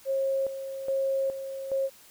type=tone with tremolo; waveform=sine; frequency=540 Hz; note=C#5; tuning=45 cents flat; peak=-24 dBFS; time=0.05-1.9 s; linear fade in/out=50 ms; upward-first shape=square; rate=1.2 Hz; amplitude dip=65%; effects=white hiss -54 dBFS RMS until 2.1 s